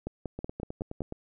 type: two click trains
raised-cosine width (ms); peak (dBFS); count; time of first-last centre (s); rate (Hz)
2; -23 / -20; 8 / 6; 0.39-1.124 / 0.07-1.006; 9.54 / 5.34
effects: none